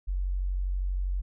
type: tone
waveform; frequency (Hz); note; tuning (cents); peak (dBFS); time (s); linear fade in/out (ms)
sine; 46.25; F#1; 0; -26; 0.07-1.22; 20
effects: none